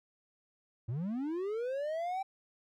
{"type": "linear sweep", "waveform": "triangle", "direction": "up", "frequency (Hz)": [103.83, 784], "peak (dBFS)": -31, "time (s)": [0.88, 2.23], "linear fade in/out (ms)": 10, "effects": []}